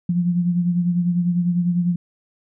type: beating tone pair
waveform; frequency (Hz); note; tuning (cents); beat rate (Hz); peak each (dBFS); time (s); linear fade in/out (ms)
sine; 174.61 / 184.61; F3 / F#3; 0 / -4; 10; -17 / -26; 0.09-1.96; 5
effects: none